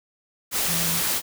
sine tone in noise, 167.6 Hz, E3, 29 cents sharp, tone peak -30 dBFS, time 0.66-1.02 s, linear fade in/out 50 ms, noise white, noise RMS -24 dBFS, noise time 0.51-1.22 s, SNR -9 dB, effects none

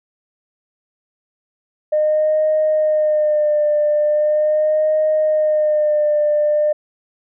sine tone with vibrato, 608 Hz, D#5, 40 cents flat, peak -12 dBFS, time 1.92-6.73 s, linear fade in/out 10 ms, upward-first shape sine, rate 0.4 Hz, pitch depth 32 cents each way, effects tanh soft clip ceiling -8 dBFS

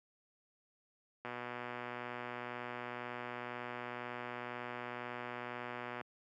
click train, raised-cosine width 0.5 ms, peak -27 dBFS, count 582, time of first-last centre 1.25-6.012 s, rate 122 Hz, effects high-pass 150 Hz 12 dB/octave

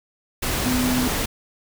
sine tone in noise, 251.3 Hz, B3, 30 cents sharp, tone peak -20 dBFS, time 0.65-1.08 s, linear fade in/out 10 ms, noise pink, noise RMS -24 dBFS, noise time 0.42-1.26 s, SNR +1 dB, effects none

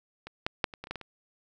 clicks, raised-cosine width 0.3 ms, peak -25 / -12 / -8 / -26 / -23 / -30 / -18 / -22 / -27 dBFS, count 9, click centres 0.27 / 0.465 / 0.642 / 0.738 / 0.84 / 0.871 / 0.91 / 0.957 / 1.013 s, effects none

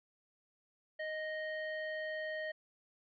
square tone with band-pass filter, 622.3 Hz, D#5, in tune, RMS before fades -40 dBFS, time 0.99-2.52 s, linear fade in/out 10 ms, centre 1400 Hz, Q 2.5, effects resampled to 11025 Hz

